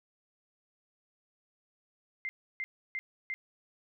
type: tone bursts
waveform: sine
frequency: 2093 Hz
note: C7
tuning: in tune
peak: -33 dBFS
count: 4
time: 2.25-3.34 s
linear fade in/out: 0 ms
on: 40 ms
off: 310 ms
effects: none